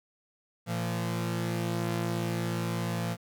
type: tone pair together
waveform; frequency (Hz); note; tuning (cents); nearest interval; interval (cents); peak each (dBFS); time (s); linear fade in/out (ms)
sawtooth; 114.33 / 171.3; A#2 / F3; -33 / -33; perfect fifth; 700; -28; 0.66-3.17; 50
effects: 10-bit